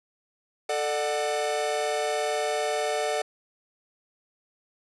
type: chord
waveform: 45% pulse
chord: D major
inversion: second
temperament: equal with one note detuned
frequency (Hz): 440 / 599.3 / 740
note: A4 / D5 / F#5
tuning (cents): 0 / +35 / 0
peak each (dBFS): -30 / -29 / -30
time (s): 0.69-3.22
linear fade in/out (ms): 5
effects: resampled to 24000 Hz